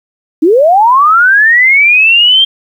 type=linear sweep; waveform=sine; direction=up; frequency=290 to 3197 Hz; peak=-3 dBFS; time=0.42-2.45 s; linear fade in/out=10 ms; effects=7-bit